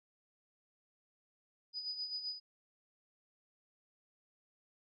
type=tone with tremolo; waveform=sine; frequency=4966 Hz; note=D#8; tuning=4 cents flat; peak=-36 dBFS; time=1.73-2.4 s; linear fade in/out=50 ms; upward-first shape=sine; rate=7.7 Hz; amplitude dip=60%; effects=none